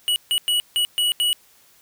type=tone bursts at uneven times; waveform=square; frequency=2929 Hz; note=F#7; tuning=18 cents flat; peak=-18 dBFS; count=6; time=0.08-0.16 / 0.31-0.38 / 0.48-0.6 / 0.76-0.85 / 0.98-1.12 / 1.2-1.33 s; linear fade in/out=0 ms; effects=white hiss -55 dBFS RMS until 1.81 s